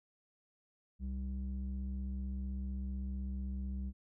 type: tone with low-pass filter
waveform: square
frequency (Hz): 65.41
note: C2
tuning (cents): 0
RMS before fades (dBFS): -39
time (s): 0.99-3.93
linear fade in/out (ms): 50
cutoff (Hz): 160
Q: 4.1
effects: none